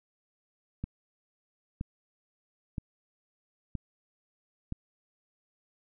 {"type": "click train", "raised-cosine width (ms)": 5, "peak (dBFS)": -21, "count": 5, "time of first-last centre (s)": [0.84, 4.723], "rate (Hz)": 1.03, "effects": []}